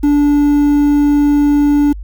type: tone with quantisation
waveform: triangle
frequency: 290.4 Hz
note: D4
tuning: 19 cents flat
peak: -6 dBFS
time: 0.03-1.93 s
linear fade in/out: 10 ms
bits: 6
effects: added 50 Hz sine -24 dBFS peak until 2.03 s